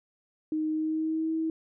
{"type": "tone with pitch glide", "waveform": "sine", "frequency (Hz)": [311.1, 321.3], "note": ["D#4", "E4"], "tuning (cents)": [0, -44], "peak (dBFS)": -26, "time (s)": [0.52, 1.5], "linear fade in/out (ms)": 2, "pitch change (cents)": 56, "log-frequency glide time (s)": [0.69, 1.32], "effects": []}